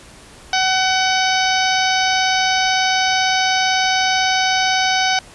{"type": "harmonic tone with a mistuned harmonic", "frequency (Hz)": 753, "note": "F#5", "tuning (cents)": 30, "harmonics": [1, 2, 3, 4, 5, 6, 7, 8], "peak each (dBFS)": [-18, -21, -23, -24, -25, -26, -26, -27], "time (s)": [0.53, 5.19], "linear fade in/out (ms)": 2, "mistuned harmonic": 6, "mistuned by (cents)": 19, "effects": ["pink hiss -42 dBFS RMS until 5.34 s", "resampled to 24000 Hz"]}